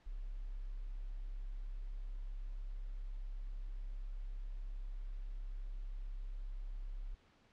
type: tone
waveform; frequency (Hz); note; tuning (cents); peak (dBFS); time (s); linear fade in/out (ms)
sine; 33.73; C#1; -46; -40; 0.06-7.15; 10
effects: pink hiss -69 dBFS RMS until 7.52 s + low-pass 4000 Hz 12 dB/octave